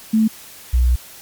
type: tone pair in turn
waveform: sine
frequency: 220 / 61.45 Hz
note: A3 / B1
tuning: 0 / -8 cents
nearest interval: octave + minor seventh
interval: 2208 cents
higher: first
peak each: -11 dBFS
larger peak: neither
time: 0.13-0.28 / 0.73-0.96 s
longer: second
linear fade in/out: 10 ms
effects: white hiss -40 dBFS RMS until 1.21 s + MP3 96 kbps